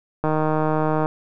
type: click train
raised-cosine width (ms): 1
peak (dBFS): -8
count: 128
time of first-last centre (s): 0.24-1.059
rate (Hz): 155
effects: none